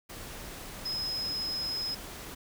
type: tone in noise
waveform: sine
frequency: 5110 Hz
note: D#8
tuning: 45 cents sharp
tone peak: -31 dBFS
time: 0.85-1.95 s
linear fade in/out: 10 ms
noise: pink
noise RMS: -43 dBFS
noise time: 0.09-2.35 s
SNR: +9 dB
effects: none